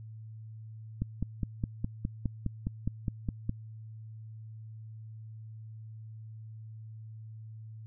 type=click train; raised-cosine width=5 ms; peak=-18 dBFS; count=13; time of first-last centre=1.02-3.494 s; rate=4.85 Hz; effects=added 110 Hz sine -43 dBFS peak until 7.86 s